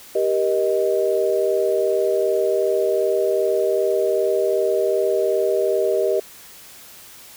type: chord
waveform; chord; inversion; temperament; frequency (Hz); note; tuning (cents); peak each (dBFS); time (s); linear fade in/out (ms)
sine; Eb major; first; equal with one note detuned; 392 / 474.6 / 622.3; G4 / Bb4 / Eb5; 0 / +31 / 0; -20 / -22 / -21; 0.15-6.2; 5
effects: white hiss -43 dBFS RMS until 7.36 s